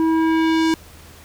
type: tone with low-pass filter sweep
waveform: square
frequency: 323 Hz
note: E4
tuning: 35 cents flat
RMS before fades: -17 dBFS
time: 0-0.74 s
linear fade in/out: 0 ms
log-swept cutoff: 800 to 7200 Hz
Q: 0.94
effects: added 80 Hz sine -45 dBFS peak until 1.24 s + pink hiss -45 dBFS RMS until 1.24 s